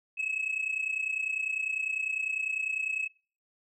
sine tone pair together, 2559 / 2589 Hz, D#7 / E7, +48 / -32 cents, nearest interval unison, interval 20 cents, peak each -31 / -30 dBFS, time 0.17-3.08 s, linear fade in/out 20 ms, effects noise-tail reverb RT60 0.4 s tail -25 dB re dry + tanh soft clip ceiling -25 dBFS

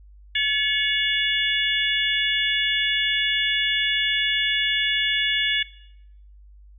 harmonic tone with a mistuned harmonic, 573 Hz, D5, 43 cents flat, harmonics 3 / 4 / 5 / 6, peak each -25 / -25 / -25 / -25 dBFS, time 0.35-5.63 s, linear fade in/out 5 ms, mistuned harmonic 4, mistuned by -60 cents, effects noise-tail reverb RT60 0.8 s tail -19 dB re dry + added 50 Hz sine -45 dBFS peak until 6.78 s

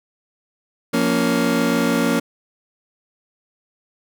30% pulse chord, Bb minor, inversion second, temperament just, 174.81 / 233.1 / 279.7 Hz, F3 / Bb3 / Db4, +2 / 0 / +16 cents, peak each -21 / -17 / -18 dBFS, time 0.93-2.2 s, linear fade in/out 10 ms, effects none

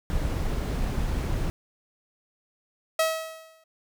brown noise, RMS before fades -27 dBFS, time 0.1-1.5 s, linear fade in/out 0 ms
sawtooth tone with exponential decay, 643 Hz, E5, 43 cents flat, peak -15 dBFS, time 2.99-3.64 s, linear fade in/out 5 ms, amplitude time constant 140 ms
effects none

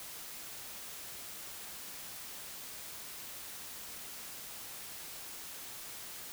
silence, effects white hiss -46 dBFS RMS until 6.32 s

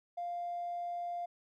triangle tone with tanh clipping, 698.5 Hz, F5, in tune, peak -35 dBFS, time 0.17-1.26 s, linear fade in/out 10 ms, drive 1 dB, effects none

